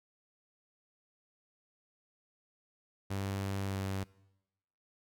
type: tone with pitch glide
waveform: sawtooth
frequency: 98 to 96.71 Hz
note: G2 to G2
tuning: 0 to -23 cents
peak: -30 dBFS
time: 3.1-4.04 s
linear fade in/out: 10 ms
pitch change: -23 cents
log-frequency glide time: 3.66-3.78 s
effects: noise-tail reverb RT60 0.9 s tail -22 dB re dry